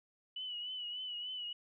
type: tone with vibrato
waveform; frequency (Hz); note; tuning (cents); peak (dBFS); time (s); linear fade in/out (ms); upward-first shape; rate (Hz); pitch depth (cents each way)
sine; 2961; F#7; +1; -39; 0.36-1.53; 5; triangle; 3.4; 57
effects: none